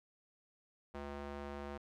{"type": "tone with band-pass filter", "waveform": "square", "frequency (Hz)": 71.2, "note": "C#2", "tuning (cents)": 47, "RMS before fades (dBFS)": -45, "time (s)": [0.94, 1.78], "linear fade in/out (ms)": 10, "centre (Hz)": 730, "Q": 0.62, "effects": []}